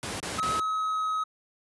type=noise bursts; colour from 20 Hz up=pink; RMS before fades=-33 dBFS; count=3; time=0.03-0.598 s; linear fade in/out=0 ms; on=170 ms; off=29 ms
type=tone with pitch glide; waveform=triangle; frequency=1280 to 1271.9 Hz; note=D#6 to D#6; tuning=+49 to +38 cents; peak=-24 dBFS; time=0.38-1.24 s; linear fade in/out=10 ms; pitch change=-11 cents; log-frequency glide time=0.58-1.1 s
effects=high-pass 100 Hz 12 dB/octave + resampled to 24000 Hz